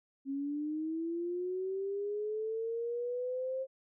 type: linear sweep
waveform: sine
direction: up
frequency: 270 to 532 Hz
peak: -33 dBFS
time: 0.25-3.67 s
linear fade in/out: 50 ms
effects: none